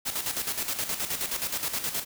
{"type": "noise with tremolo", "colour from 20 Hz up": "white", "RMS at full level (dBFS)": -29, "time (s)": [0.05, 2.05], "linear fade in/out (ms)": 20, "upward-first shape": "square", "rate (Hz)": 9.5, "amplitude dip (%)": 60, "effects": []}